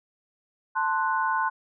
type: chord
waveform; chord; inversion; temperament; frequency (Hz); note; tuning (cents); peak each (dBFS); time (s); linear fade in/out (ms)
sine; F# diminished; first; equal with one note detuned; 886.1 / 1046.5 / 1480; A5 / C6 / F#6; +12 / 0 / 0; -27 / -26 / -28; 0.75-1.5; 20
effects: none